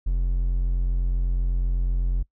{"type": "tone", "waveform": "triangle", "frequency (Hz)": 44.03, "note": "F1", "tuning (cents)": 15, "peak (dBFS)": -18, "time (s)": [0.06, 2.23], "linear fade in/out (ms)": 10, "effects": ["noise-tail reverb RT60 0.1 s tail -22 dB re dry"]}